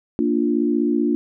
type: chord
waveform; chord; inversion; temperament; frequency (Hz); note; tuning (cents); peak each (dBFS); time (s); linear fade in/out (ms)
sine; Bb major; none; equal; 233.1 / 293.7 / 349.2; Bb3 / D4 / F4; 0 / 0 / 0; -21 / -20 / -22; 0.19-1.15; 0
effects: none